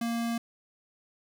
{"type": "tone", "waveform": "square", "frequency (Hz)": 232.7, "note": "A#3", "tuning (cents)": -3, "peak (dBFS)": -29, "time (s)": [0.01, 0.38], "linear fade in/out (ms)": 5, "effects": []}